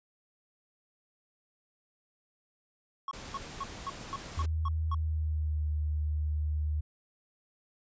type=tone bursts; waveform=triangle; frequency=1100 Hz; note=C#6; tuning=14 cents flat; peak=-31 dBFS; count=8; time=3.08-4.946 s; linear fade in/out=2 ms; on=32 ms; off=230 ms
type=noise; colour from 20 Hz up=pink; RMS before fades=-44 dBFS; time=3.13-4.46 s; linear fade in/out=5 ms
type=tone with pitch glide; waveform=sine; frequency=79.4 to 75.81 Hz; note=D#2 to D#2; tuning=+36 to -44 cents; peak=-28 dBFS; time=4.37-6.81 s; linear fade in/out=10 ms; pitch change=-80 cents; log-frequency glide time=4.9-5.66 s
effects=resampled to 16000 Hz